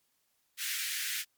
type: high-pass noise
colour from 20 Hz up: pink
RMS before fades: -35 dBFS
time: 0.57-1.25 s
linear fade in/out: 50 ms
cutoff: 1600 Hz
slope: 48 dB/octave
effects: white hiss -75 dBFS RMS until 1.37 s + MP3 96 kbps